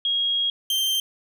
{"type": "tone pair in turn", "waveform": ["sine", "40% pulse"], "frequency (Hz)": [3280, 3144], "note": ["G#7", "G7"], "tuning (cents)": [-22, 4], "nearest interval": "minor second", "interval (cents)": 74, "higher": "first", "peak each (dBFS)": -20, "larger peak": "neither", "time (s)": [[0.05, 0.5], [0.7, 1]], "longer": "first", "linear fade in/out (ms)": 2, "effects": []}